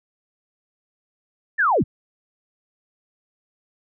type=linear sweep; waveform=sine; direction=down; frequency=1838 to 43.65 Hz; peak=-15 dBFS; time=1.58-1.84 s; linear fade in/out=20 ms; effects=none